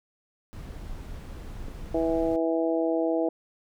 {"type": "noise", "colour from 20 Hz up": "brown", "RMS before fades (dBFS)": -38, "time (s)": [0.53, 2.36], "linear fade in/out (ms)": 0}
{"type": "clicks", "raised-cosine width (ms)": 2, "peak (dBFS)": [-26, -31], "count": 2, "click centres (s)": [1.683, 2.225]}
{"type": "harmonic tone", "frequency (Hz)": 163.7, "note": "E3", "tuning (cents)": -12, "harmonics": [2, 3, 4, 5], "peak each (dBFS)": [-26, -28, -28, -37], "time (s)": [1.94, 3.29], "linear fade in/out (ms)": 5}
{"effects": []}